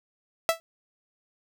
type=tone with exponential decay; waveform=sawtooth; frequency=659.3 Hz; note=E5; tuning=in tune; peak=-13 dBFS; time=0.49-0.6 s; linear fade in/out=0 ms; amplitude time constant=23 ms; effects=none